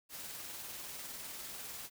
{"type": "noise with tremolo", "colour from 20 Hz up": "white", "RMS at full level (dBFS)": -44, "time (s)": [0.09, 1.9], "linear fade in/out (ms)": 50, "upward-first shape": "triangle", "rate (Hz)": 20, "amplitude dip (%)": 35, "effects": []}